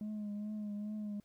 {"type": "tone with vibrato", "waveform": "sine", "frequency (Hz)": 209.4, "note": "G#3", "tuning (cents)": 15, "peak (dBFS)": -35, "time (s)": [0.01, 1.2], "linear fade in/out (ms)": 2, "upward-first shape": "triangle", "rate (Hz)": 2.4, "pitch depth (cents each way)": 41, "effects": ["tanh soft clip ceiling -37 dBFS", "pink hiss -75 dBFS RMS until 1.24 s"]}